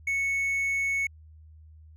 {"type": "tone", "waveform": "triangle", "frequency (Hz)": 2210, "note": "C#7", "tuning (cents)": -6, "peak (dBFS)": -23, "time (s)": [0.07, 1.07], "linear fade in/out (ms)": 5, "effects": ["added 78 Hz sine -48 dBFS peak until 1.96 s"]}